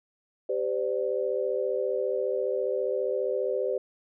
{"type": "chord", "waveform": "sine", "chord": "G suspended fourth", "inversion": "none", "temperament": "equal with one note detuned", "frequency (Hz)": [392, 512.5, 587.3], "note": ["G4", "C5", "D5"], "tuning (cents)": [0, -36, 0], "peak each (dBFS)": [-30, -28, -32], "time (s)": [0.49, 3.78], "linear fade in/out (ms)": 5, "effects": []}